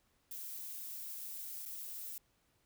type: noise with dropouts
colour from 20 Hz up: violet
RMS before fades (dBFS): -45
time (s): 0.31-2.18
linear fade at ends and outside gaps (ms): 2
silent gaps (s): 1.654-1.658
effects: pink hiss -75 dBFS RMS until 2.65 s